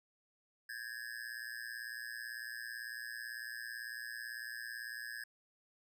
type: tone with amplitude modulation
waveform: square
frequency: 1683 Hz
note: G#6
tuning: 23 cents sharp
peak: -39 dBFS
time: 0.69-5.24 s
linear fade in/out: 5 ms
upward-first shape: sine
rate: 118 Hz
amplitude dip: 100%
effects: none